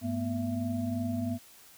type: tone cluster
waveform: sine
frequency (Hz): 101 / 220.6 / 243.5 / 669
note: G#2 / A3 / B3 / E5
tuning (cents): -48 / +5 / -24 / +25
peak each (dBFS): -35 / -39 / -31 / -40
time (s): 0.01-1.39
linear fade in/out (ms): 50
effects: white hiss -55 dBFS RMS until 1.77 s